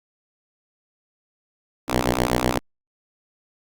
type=ring-modulated tone; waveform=5% pulse; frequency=62 Hz; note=B1; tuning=7 cents sharp; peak=-5 dBFS; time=1.88-2.59 s; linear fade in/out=5 ms; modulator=275 Hz; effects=Opus 48 kbps